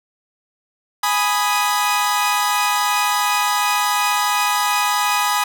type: chord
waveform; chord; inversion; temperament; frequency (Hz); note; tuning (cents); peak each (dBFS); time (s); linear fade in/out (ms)
sawtooth; G# minor; none; equal; 830.6 / 987.8 / 1244.5; G#5 / B5 / D#6; 0 / 0 / 0; -17; 1.03-5.44; 5
effects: none